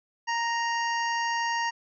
25% pulse tone, 932.3 Hz, A#5, in tune, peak -22 dBFS, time 0.27-1.71 s, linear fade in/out 20 ms, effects resampled to 16000 Hz

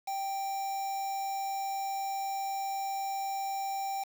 triangle tone with quantisation, 784 Hz, G5, in tune, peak -30 dBFS, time 0.07-4.04 s, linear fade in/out 10 ms, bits 7, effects none

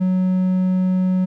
triangle tone, 185 Hz, F#3, in tune, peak -13 dBFS, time 0-1.26 s, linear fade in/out 20 ms, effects none

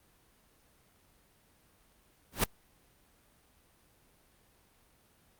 pink noise with exponential growth, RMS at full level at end -21 dBFS, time 2.32-2.44 s, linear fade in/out 5 ms, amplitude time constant 26 ms, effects pink hiss -66 dBFS RMS until 5.39 s + Opus 32 kbps

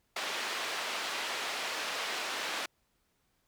white band-pass noise, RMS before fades -36 dBFS, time 0.16-2.66 s, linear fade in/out 5 ms, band 420 to 3400 Hz, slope 12 dB/octave, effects pink hiss -75 dBFS RMS until 3.47 s

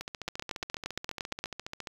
two click trains, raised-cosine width 0.2 ms, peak -20 / -15 dBFS, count 28 / 11, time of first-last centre 0.01-1.872 / 0.28-1.44 s, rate 14.5 / 8.62 Hz, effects 7-bit

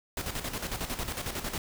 pink noise with tremolo, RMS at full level -33 dBFS, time 0.17-1.58 s, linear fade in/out 2 ms, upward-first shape square, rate 11 Hz, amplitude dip 60%, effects none

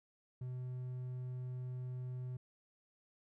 triangle tone, 126.3 Hz, B2, 39 cents sharp, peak -38 dBFS, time 0.41-2.37 s, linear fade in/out 5 ms, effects none

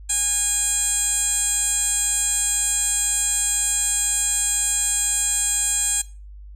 15% pulse tone with band-pass filter, 818 Hz, G#5, 26 cents flat, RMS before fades -22 dBFS, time 0.09-6.02 s, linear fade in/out 10 ms, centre 7800 Hz, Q 4.2, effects noise-tail reverb RT60 0.3 s tail -17 dB re dry + added 50 Hz sine -37 dBFS peak until 6.55 s

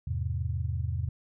sine chord, E augmented, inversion none, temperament just, 82.41 / 103.01 / 128.76 Hz, E2 / G#2 / B#2, 0 / -14 / -27 cents, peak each -31 / -33 / -34 dBFS, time 0.07-1.09 s, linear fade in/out 5 ms, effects none

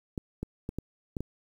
clicks, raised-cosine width 3 ms, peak -20 dBFS, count 6, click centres 0.178 / 0.43 / 0.691 / 0.786 / 1.168 / 1.206 s, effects 9-bit

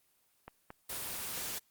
click train, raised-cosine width 0.5 ms, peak -30 dBFS, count 5, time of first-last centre 0.48-1.377 s, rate 4.46 Hz
white noise, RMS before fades -39 dBFS, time 0.89-1.59 s, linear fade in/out 10 ms
effects white hiss -72 dBFS RMS until 1.7 s + Opus 24 kbps

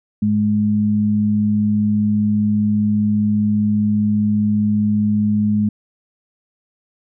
sine tone pair together, 105 / 210 Hz, G#2 / G#3, +19 / +19 cents, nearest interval octave, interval 1200 cents, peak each -22 / -14 dBFS, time 0.22-5.69 s, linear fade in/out 5 ms, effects none

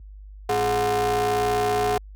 45% pulse ring-modulated tone, 155.6 Hz, D#3, in tune, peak -17 dBFS, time 0.49-1.98 s, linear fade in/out 5 ms, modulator 575 Hz, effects added 50 Hz sine -34 dBFS peak until 2.15 s + high-pass 60 Hz 12 dB/octave

